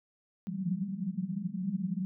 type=band-pass noise; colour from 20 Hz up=white; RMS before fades=-34 dBFS; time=0.47-2.05 s; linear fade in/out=0 ms; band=170 to 200 Hz; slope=96 dB/octave; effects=none